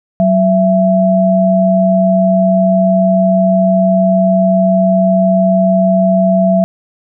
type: tone pair together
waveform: sine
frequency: 187.4 / 666.6 Hz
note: F#3 / E5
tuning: +22 / +19 cents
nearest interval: octave + minor seventh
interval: 2197 cents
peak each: -10 dBFS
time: 0.2-6.64 s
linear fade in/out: 0 ms
effects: none